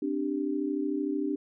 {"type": "chord", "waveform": "sine", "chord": "C suspended second", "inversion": "none", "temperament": "equal with one note detuned", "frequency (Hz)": [261.6, 294.9, 392], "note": ["C4", "D4", "G4"], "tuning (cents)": [0, 7, 0], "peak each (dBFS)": [-34, -29, -34], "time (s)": [0.02, 1.36], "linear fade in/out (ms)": 5, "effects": []}